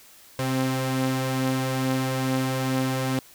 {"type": "tone pair together", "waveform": "sawtooth", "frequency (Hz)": [130.3, 262.9], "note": ["C3", "C4"], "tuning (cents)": [-7, 8], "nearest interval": "octave", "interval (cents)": 1215, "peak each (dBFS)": -22, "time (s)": [0.39, 3.19], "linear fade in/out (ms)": 2, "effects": ["white hiss -51 dBFS RMS until 3.34 s"]}